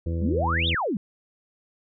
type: harmonic tone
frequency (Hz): 83.4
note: E2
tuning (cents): +21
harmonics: 1 / 2 / 3 / 4 / 5 / 6 / 7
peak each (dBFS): -25 / -33 / -40 / -35 / -47 / -38 / -50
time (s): 0.06-0.75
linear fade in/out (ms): 5
type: exponential two-way sweep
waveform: sine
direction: up then down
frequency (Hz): 174.61 to 3817 to 174.61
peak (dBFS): -23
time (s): 0.22-0.97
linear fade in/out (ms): 2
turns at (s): 0.68
effects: none